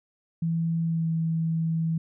sine tone with pitch glide, 165.3 to 162.93 Hz, E3 to E3, +5 to -20 cents, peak -23 dBFS, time 0.42-1.98 s, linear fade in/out 5 ms, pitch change -25 cents, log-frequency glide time 0.84-1.09 s, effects none

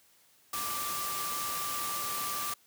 sine tone in noise, 1175 Hz, D6, 1 cent sharp, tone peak -36 dBFS, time 0.53-2.54 s, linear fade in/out 5 ms, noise white, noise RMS -36 dBFS, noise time 0.53-2.54 s, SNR -3 dB, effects white hiss -64 dBFS RMS until 2.66 s + high-pass 60 Hz 12 dB/octave

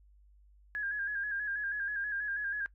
sine tone with vibrato, 1646 Hz, G#6, 16 cents flat, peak -32 dBFS, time 0.75-2.66 s, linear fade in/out 0 ms, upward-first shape square, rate 6.2 Hz, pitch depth 45 cents each way, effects noise-tail reverb RT60 0.1 s tail -19 dB re dry + added 50 Hz sine -58 dBFS peak until 2.74 s

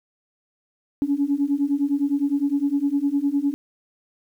sine beating tone pair, 277.8 / 287.6 Hz, C#4 / D4, +4 / -36 cents, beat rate 9.8 Hz, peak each -22 / -21 dBFS, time 1.02-3.54 s, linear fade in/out 0 ms, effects tanh soft clip ceiling -11 dBFS + 9-bit

